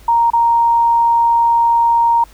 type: tone with dropouts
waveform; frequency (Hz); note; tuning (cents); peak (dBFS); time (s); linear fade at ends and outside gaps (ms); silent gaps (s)
sine; 932.3; A#5; 0; -9; 0.08-2.24; 5; 0.303-0.333
effects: added 50 Hz sine -41 dBFS peak until 2.33 s + pink hiss -46 dBFS RMS until 2.33 s